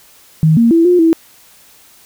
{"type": "tone with pitch steps", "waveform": "sine", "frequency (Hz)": [157.9, 232.1, 332.1, 356.1, 327], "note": ["D#3", "A#3", "E4", "F4", "E4"], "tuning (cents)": [26, -7, 13, 34, -14], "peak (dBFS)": -6, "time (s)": [0.43, 1.13], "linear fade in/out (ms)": 0, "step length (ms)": 140, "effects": ["white hiss -45 dBFS RMS until 2.05 s"]}